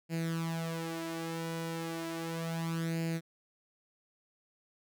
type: tone with flanger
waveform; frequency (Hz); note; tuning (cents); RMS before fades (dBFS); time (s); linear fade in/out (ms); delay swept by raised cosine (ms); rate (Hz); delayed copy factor
sawtooth; 164.81; E3; 0; -36; 0.09-3.21; 50; 0.42 to 4.02; 0.34; +0.7
effects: none